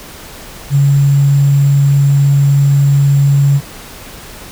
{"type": "tone with sample-and-hold", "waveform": "sine", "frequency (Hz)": 140.4, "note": "C#3", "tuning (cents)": 22, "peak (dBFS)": -6, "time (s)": [0.7, 3.61], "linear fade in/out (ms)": 50, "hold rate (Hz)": 7350, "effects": ["pink hiss -32 dBFS RMS until 4.51 s"]}